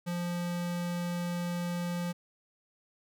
square tone, 174.61 Hz, F3, in tune, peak -32 dBFS, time 0.06-2.13 s, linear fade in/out 20 ms, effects none

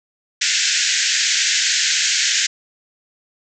white band-pass noise, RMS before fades -18 dBFS, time 0.41-2.47 s, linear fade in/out 10 ms, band 1500 to 7400 Hz, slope 96 dB/octave, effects none

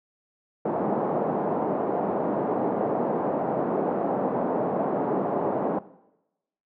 white band-pass noise, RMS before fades -26 dBFS, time 0.65-5.79 s, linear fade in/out 5 ms, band 170 to 780 Hz, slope 24 dB/octave, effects noise-tail reverb RT60 0.9 s tail -18 dB re dry

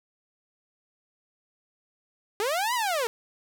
sawtooth linear two-way sweep, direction up then down, 391.1 to 1019 to 433.2 Hz, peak -21 dBFS, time 2.4-3.07 s, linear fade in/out 0 ms, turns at 2.74 s, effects none

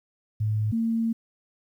sine tone pair in turn, 107.3 / 227.4 Hz, A2 / A#3, -43 / -43 cents, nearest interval octave + minor second, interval 1300 cents, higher second, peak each -22 dBFS, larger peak neither, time 0.4-0.72 / 0.72-1.13 s, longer second, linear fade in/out 10 ms, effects 10-bit

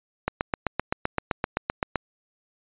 click train, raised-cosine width 0.5 ms, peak -8 dBFS, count 14, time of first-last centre 0.28-1.957 s, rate 7.75 Hz, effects resampled to 8000 Hz

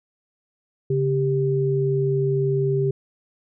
sine tone pair together, 139.2 / 393.7 Hz, C#3 / G4, +8 / +8 cents, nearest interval octave + tritone, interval 1800 cents, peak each -21 dBFS, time 0.9-2.91 s, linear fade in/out 5 ms, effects none

